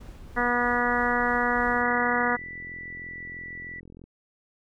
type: noise with tremolo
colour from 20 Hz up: brown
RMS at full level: -40 dBFS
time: 0-1.83 s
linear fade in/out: 10 ms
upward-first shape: triangle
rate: 3.2 Hz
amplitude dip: 35%
type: harmonic tone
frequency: 242.7 Hz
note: B3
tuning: 30 cents flat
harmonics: 1 / 2 / 3 / 4 / 5 / 6 / 7 / 8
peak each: -30 / -30 / -30 / -30 / -30 / -30 / -30 / -30 dBFS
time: 0.36-2.37 s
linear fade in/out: 20 ms
type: click train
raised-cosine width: 3 ms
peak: -34 dBFS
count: 104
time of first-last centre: 1.65-4.04 s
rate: 43.1 Hz
type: tone with pitch glide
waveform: sine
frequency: 1975.5 to 1961.9 Hz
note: B6 to B6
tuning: 0 to -12 cents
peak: -36 dBFS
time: 1.84-3.8 s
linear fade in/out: 5 ms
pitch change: -12 cents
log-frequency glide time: 2.34-3.34 s
effects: none